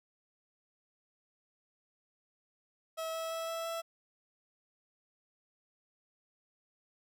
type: tone with pitch steps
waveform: 30% pulse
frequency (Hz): 647 / 651.1 / 655.3 / 659.5 / 663.7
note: E5 / E5 / E5 / E5 / E5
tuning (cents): -32 / -22 / -10 / +1 / +12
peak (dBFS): -33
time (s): 2.97-3.82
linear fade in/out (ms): 20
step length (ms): 170
effects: none